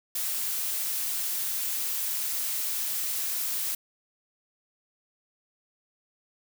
blue noise, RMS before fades -30 dBFS, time 0.15-3.75 s, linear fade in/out 5 ms, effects none

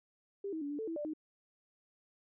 sine tone with pitch steps, 398.5 / 318.8 / 286.3 / 291.9 / 441.3 / 328.8 / 591 / 310.4 Hz, G4 / D#4 / D4 / D4 / A4 / E4 / D5 / D#4, +28 / +42 / -44 / -10 / +5 / -4 / +11 / -4 cents, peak -36 dBFS, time 0.44-1.136 s, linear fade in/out 5 ms, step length 87 ms, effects none

